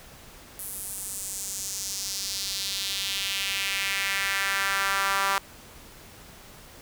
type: tone with high-pass filter sweep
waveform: sawtooth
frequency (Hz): 196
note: G3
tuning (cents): 0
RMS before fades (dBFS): -29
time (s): 0.59-5.38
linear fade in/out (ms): 0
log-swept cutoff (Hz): 11000 to 1100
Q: 2.1
effects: pink hiss -48 dBFS RMS until 6.81 s